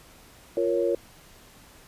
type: chord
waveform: sine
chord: Bb minor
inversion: second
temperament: equal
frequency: 349.2 / 466.2 / 554.4 Hz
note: F4 / Bb4 / Db5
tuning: 0 / 0 / 0 cents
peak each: -26 dBFS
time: 0.57-0.95 s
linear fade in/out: 2 ms
effects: pink hiss -52 dBFS RMS until 1.87 s + resampled to 32000 Hz